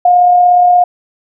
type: tone with amplitude modulation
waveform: sine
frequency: 714 Hz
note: F5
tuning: 38 cents sharp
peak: -3 dBFS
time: 0.05-0.84 s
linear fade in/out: 5 ms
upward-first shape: sine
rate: 36.9 Hz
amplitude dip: 30%
effects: none